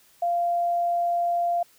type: tone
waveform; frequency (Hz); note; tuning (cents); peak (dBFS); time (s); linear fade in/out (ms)
sine; 693; F5; -14; -21; 0.22-1.63; 5
effects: white hiss -58 dBFS RMS until 1.78 s